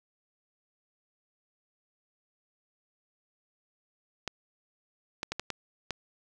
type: clicks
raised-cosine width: 0.2 ms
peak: -15 dBFS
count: 6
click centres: 4.277 / 5.231 / 5.32 / 5.396 / 5.503 / 5.907 s
effects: none